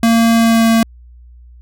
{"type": "tone with pitch glide", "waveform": "square", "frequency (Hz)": [229.1, 226.9], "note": ["A#3", "A#3"], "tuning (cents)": [-30, -47], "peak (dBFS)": -9, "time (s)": [0.03, 0.83], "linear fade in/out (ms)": 2, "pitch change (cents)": -17, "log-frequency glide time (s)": [0.35, 0.66], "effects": ["added 60 Hz sine -37 dBFS peak until 1.61 s"]}